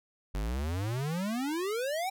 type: exponential sweep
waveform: square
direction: up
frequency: 46.25 to 789 Hz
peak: -31 dBFS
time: 0.34-2.1 s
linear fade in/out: 10 ms
effects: none